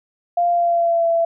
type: tone with pitch glide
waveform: sine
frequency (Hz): 696 to 670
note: F5 to E5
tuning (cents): -6 to +28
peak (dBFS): -14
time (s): 0.37-1.25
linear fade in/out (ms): 5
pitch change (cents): -66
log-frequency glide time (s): 0.5-1.07
effects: none